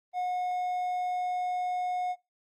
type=tone; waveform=triangle; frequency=725 Hz; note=F#5; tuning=35 cents flat; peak=-26 dBFS; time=0.13-2.16 s; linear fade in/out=50 ms; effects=noise-tail reverb RT60 0.2 s tail -21 dB re dry + Opus 32 kbps